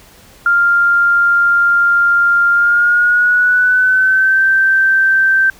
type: tone with pitch glide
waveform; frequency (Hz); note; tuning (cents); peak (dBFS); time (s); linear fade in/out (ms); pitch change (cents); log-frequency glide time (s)
sine; 1396.9 to 1558.9; F6 to G6; 0 to -10; -8; 0.46-5.5; 2; +190; 2.52-4.43
effects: pink hiss -43 dBFS RMS until 5.59 s